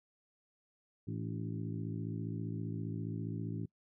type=harmonic tone with a mistuned harmonic; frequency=55 Hz; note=A1; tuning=in tune; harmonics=2 / 3 / 4 / 5 / 6 / 7; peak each=-40 / -41 / -46 / -45 / -49 / -52 dBFS; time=1.07-3.66 s; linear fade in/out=10 ms; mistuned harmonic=5; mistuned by=+56 cents; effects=noise-tail reverb RT60 0.1 s tail -24 dB re dry